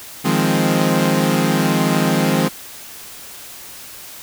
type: chord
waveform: sawtooth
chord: F minor seventh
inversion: third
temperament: equal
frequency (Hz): 155.56 / 174.61 / 207.7 / 261.6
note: Eb3 / F3 / Ab3 / C4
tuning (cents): 0 / 0 / 0 / 0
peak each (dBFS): -16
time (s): 0.24-2.49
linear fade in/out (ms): 20
effects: white hiss -36 dBFS RMS until 4.22 s

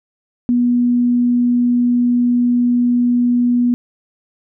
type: tone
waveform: sine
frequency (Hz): 243.1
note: B3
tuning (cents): -27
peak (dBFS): -11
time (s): 0.49-3.74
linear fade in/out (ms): 0
effects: none

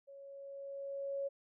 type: tone with level ramp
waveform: sine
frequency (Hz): 554.4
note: C#5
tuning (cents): 0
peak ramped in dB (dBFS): -51 to -34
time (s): 0.07-1.29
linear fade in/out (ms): 20
effects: none

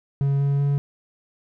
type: tone with pitch steps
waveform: triangle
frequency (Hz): 139.3 / 140.51 / 141.73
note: C#3 / C#3 / C#3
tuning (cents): +9 / +24 / +39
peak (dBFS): -16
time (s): 0.21-0.78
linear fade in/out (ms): 0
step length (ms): 190
effects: none

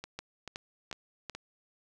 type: two click trains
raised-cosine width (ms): 0.2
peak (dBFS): -23 / -21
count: 4 / 4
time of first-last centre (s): 0.04-1.35 / 0.19-1.297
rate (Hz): 2.29 / 2.71
effects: none

